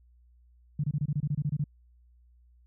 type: tone bursts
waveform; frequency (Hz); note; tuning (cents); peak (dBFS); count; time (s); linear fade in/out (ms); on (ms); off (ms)
sine; 146.4; D3; -5; -25; 12; 0.79-1.641; 5; 48; 25
effects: added 60 Hz sine -57 dBFS peak until 2.66 s